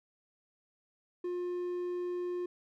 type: tone with hard clipping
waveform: triangle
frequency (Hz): 355.5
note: F4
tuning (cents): +31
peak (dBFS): -34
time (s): 1.24-2.46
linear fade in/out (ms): 5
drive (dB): 6
effects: none